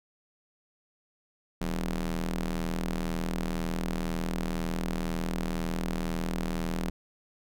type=ring-modulated tone; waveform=sawtooth; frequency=82 Hz; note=E2; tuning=9 cents flat; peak=-22 dBFS; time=1.61-6.9 s; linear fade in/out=5 ms; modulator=103 Hz; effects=none